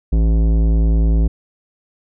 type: tone with tanh clipping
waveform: sine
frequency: 55 Hz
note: A1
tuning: in tune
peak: -13 dBFS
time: 0.12-1.28 s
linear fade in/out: 10 ms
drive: 15 dB
effects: none